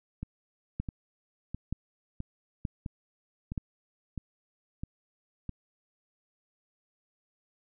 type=two click trains; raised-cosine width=5 ms; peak=-23 / -19 dBFS; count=9 / 4; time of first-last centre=0.23-5.493 / 0.8-3.578 s; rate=1.52 / 1.08 Hz; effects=none